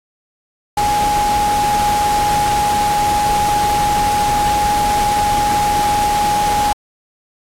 sine tone in noise, 830.6 Hz, G#5, in tune, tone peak -13 dBFS, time 0.77-6.73 s, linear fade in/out 5 ms, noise pink, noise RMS -22 dBFS, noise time 0.77-6.73 s, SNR +6 dB, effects low-pass 12000 Hz 12 dB/octave + AAC 64 kbps

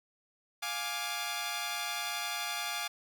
10% pulse chord, D diminished, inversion first, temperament equal with one note detuned, 702.5 / 830.6 / 1174.7 Hz, F5 / Ab5 / D6, +10 / 0 / 0 cents, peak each -30 dBFS, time 0.62-2.88 s, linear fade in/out 10 ms, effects none

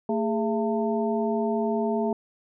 harmonic tone with a mistuned harmonic, 224.4 Hz, A3, 34 cents sharp, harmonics 1 / 2 / 3 / 4, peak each -26 / -27 / -30 / -33 dBFS, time 0.09-2.13 s, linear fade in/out 2 ms, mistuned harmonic 2, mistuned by -140 cents, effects none

